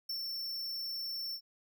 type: tone with ADSR envelope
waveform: square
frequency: 5410 Hz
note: E8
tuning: 44 cents sharp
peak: -35 dBFS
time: 0.09-1.41 s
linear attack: 7 ms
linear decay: 88 ms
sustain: -2 dB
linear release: 73 ms
effects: none